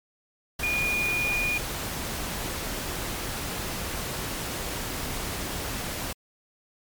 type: tone in noise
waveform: sine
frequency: 2440 Hz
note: D#7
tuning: 34 cents flat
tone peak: -24 dBFS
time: 0.63-1.58 s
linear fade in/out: 5 ms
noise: pink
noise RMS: -32 dBFS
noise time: 0.59-6.13 s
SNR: +5 dB
effects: MP3 96 kbps